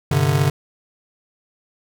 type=chord; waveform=square; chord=G suspended fourth; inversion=none; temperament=just; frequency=98 / 130.67 / 147 Hz; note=G2 / C3 / D3; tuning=0 / -2 / +2 cents; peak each=-23 / -20 / -19 dBFS; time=0.11-0.5 s; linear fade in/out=5 ms; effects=none